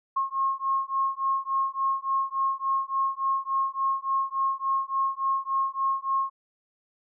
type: beating tone pair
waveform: sine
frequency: 1078 / 1081.5 Hz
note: C#6 / C#6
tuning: -49 / -43 cents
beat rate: 3.5 Hz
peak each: -27 dBFS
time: 0.16-6.3 s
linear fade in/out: 10 ms
effects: none